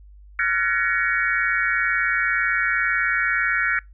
sine tone cluster, 1380 / 1500 / 1701 / 1879 / 2243 Hz, F6 / F#6 / G#6 / A#6 / C#7, -21 / +23 / +41 / +13 / +20 cents, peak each -25 dBFS, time 0.39-3.79 s, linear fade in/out 2 ms, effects noise-tail reverb RT60 0.2 s tail -25 dB re dry + added 50 Hz sine -43 dBFS peak until 3.93 s

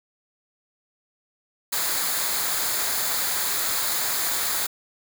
white noise with comb filter, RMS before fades -25 dBFS, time 1.72-4.67 s, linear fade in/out 10 ms, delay 0.35 ms, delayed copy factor -0.55, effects none

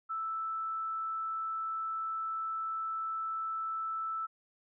sine tone, 1318.5 Hz, E6, in tune, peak -33 dBFS, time 0.09-4.27 s, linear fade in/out 20 ms, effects none

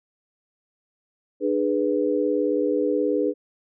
sine chord, G# diminished, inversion second, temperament equal with one note detuned, 299.3 / 415.3 / 493.9 Hz, D4 / G#4 / B4, +33 / 0 / 0 cents, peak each -24 dBFS, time 1.4-3.34 s, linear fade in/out 50 ms, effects none

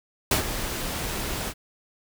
pink noise with ADSR envelope, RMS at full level -19 dBFS, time 0.31-1.54 s, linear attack 4 ms, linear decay 110 ms, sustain -11 dB, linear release 57 ms, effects none

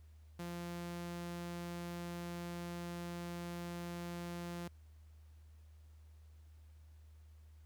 sawtooth tone, 173.1 Hz, F3, 15 cents flat, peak -38 dBFS, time 0.39-4.68 s, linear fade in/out 5 ms, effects added 77 Hz sine -56 dBFS peak until 7.65 s + pink hiss -75 dBFS RMS until 7.65 s

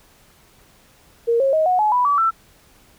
sine tone with pitch steps, 466.2 / 541.7 / 629.5 / 731.5 / 850.1 / 987.8 / 1147.9 / 1333.9 Hz, A#4 / C#5 / D#5 / F#5 / G#5 / B5 / D6 / E6, 0 / -40 / +20 / -20 / +40 / 0 / -40 / +20 cents, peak -14 dBFS, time 1.27-2.31 s, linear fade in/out 20 ms, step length 130 ms, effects pink hiss -53 dBFS RMS until 2.98 s

